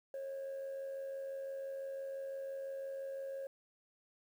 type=tone with amplitude modulation; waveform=sine; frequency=543 Hz; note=C#5; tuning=36 cents flat; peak=-36 dBFS; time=0.14-3.47 s; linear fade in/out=2 ms; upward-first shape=sine; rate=85.9 Hz; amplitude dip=45%; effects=tanh soft clip ceiling -38 dBFS + 11-bit